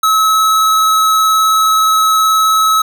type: tone with vibrato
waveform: square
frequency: 1291 Hz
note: E6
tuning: 37 cents flat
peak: -9 dBFS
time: 0.03-2.82 s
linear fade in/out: 5 ms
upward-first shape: sine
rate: 19 Hz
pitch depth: 10 cents each way
effects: none